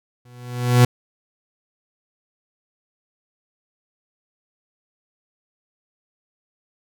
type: tone with exponential growth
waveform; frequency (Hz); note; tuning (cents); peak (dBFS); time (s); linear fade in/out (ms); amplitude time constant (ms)
40% pulse; 122.9; B2; -8; -7; 0.25-0.85; 5; 130
effects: none